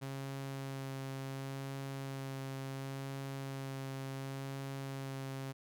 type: tone with vibrato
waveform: sawtooth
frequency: 135.6 Hz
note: C#3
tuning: 38 cents flat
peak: -36 dBFS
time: 0.01-5.53 s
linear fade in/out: 20 ms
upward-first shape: sine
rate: 0.7 Hz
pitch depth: 12 cents each way
effects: none